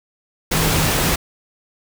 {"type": "tone in noise", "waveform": "sine", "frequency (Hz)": 160, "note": "D#3", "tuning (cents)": 49, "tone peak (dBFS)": -21, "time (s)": [0.52, 0.89], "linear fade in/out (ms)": 10, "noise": "pink", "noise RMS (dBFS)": -18, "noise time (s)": [0.51, 1.16], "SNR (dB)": -6, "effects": []}